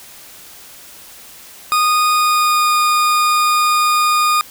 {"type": "tone with pitch glide", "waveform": "40% pulse", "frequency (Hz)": [1234, 1224.1], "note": ["D#6", "D#6"], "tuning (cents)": [-15, -29], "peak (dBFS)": -11, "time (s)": [1.72, 4.41], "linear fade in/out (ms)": 0, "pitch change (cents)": -14, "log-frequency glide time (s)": [2.09, 2.73], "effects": ["white hiss -39 dBFS RMS until 4.5 s"]}